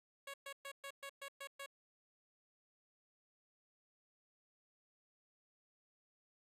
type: tone bursts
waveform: 10% pulse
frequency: 554.4 Hz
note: C#5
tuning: in tune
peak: -38 dBFS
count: 8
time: 0.27-1.662 s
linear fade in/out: 5 ms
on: 69 ms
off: 120 ms
effects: resampled to 32000 Hz